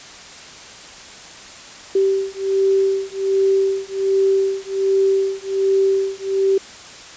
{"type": "beating tone pair", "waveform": "sine", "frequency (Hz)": [387.7, 389], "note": ["G4", "G4"], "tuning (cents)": [-19, -13], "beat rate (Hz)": 1.3, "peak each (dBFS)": -18, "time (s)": [1.95, 6.58], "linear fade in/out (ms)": 5, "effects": ["white hiss -38 dBFS RMS until 7.16 s", "resampled to 16000 Hz"]}